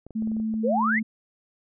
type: clicks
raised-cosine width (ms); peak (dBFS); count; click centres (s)
2; -29; 8; 0.066 / 0.107 / 0.223 / 0.274 / 0.317 / 0.367 / 0.4 / 0.54
type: tone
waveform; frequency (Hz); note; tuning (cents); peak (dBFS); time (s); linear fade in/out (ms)
sine; 220; A3; 0; -24; 0.15-1.03; 10
type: exponential sweep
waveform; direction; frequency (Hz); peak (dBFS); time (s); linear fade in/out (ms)
sine; up; 430.6 to 2217; -21; 0.63-1; 20
effects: none